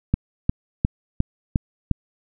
click train, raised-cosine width 5 ms, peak -5 dBFS, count 6, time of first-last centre 0.14-1.913 s, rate 2.82 Hz, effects none

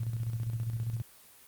sine tone with tremolo, 114.7 Hz, A#2, 28 cents flat, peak -29 dBFS, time 0-1.02 s, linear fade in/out 5 ms, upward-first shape square, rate 15 Hz, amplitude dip 50%, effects white hiss -56 dBFS RMS until 1.47 s + Opus 24 kbps

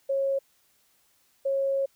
sine tone pair in turn, 546 / 546 Hz, C#5 / C#5, -26 / -26 cents, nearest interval unison, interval 0 cents, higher neither, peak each -23 dBFS, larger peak neither, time 0.09-0.39 / 1.45-1.86 s, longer second, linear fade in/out 10 ms, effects white hiss -66 dBFS RMS until 1.95 s

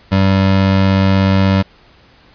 square tone pair together, 96.5 / 193 Hz, G2 / G3, -27 / -27 cents, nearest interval octave, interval 1200 cents, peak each -13 dBFS, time 0.11-1.63 s, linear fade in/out 20 ms, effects pink hiss -47 dBFS RMS until 2.34 s + resampled to 11025 Hz

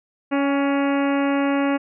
harmonic tone with a mistuned harmonic, 280 Hz, C#4, 18 cents sharp, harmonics 1 / 2 / 3 / 4 / 5 / 6 / 7 / 8 / 9 / 10, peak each -19 / -25 / -29 / -31 / -33 / -35 / -36 / -37 / -38 / -39 dBFS, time 0.31-1.78 s, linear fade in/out 20 ms, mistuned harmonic 3, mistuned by -24 cents, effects none

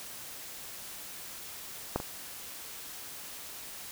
clicks, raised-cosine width 1 ms, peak -14 / -23 dBFS, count 2, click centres 1.96 / 2.001 s, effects white hiss -44 dBFS RMS until 3.91 s

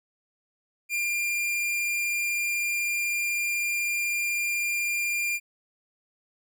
45% pulse tone, 2396 Hz, D7, 34 cents sharp, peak -25 dBFS, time 0.89-5.4 s, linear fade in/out 50 ms, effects none

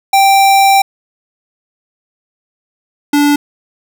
square tone pair in turn, 784 / 290.2 Hz, G5 / D4, 0 / -21 cents, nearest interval octave + perfect fourth, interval 1721 cents, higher first, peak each -6 / -8 dBFS, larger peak first, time 0.13-0.82 / 3.13-3.36 s, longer first, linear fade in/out 5 ms, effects none

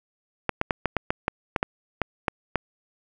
clicks, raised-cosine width 0.5 ms, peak -7 dBFS, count 12, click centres 0.493 / 0.614 / 0.708 / 0.857 / 0.967 / 1.105 / 1.281 / 1.562 / 1.629 / 2.017 / 2.282 / 2.557 s, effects none

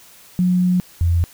sine tone pair in turn, 180.7 / 85.28 Hz, F#3 / F2, -41 / -41 cents, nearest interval octave + minor second, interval 1300 cents, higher first, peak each -13 dBFS, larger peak neither, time 0.39-0.8 / 1.01-1.24 s, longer first, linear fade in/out 0 ms, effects white hiss -46 dBFS RMS until 1.33 s

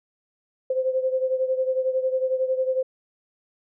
sine beating tone pair, 517 / 528 Hz, C5 / C5, -21 / +16 cents, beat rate 11 Hz, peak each -22 / -27 dBFS, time 0.7-2.83 s, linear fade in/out 5 ms, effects none

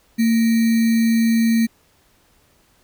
sine tone with sample-and-hold, 227.4 Hz, A#3, 43 cents flat, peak -13 dBFS, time 0.18-1.67 s, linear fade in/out 20 ms, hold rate 2100 Hz, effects pink hiss -58 dBFS RMS until 2.83 s

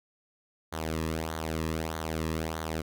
sawtooth tone with flanger, 79.9 Hz, D#2, 47 cents sharp, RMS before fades -33 dBFS, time 0.72-2.82 s, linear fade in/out 10 ms, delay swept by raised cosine 0.38 to 1.38 ms, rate 1.6 Hz, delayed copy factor -0.7, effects none

